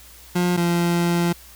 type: tone pair in turn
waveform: 30% pulse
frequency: 177.4 / 172.25 Hz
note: F3 / F3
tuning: +27 / -24 cents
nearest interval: minor second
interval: 51 cents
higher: first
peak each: -15 dBFS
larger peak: neither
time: 0.35-0.57 / 0.57-1.33 s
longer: second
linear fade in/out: 10 ms
effects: added 60 Hz sine -48 dBFS peak until 1.55 s + white hiss -46 dBFS RMS until 1.55 s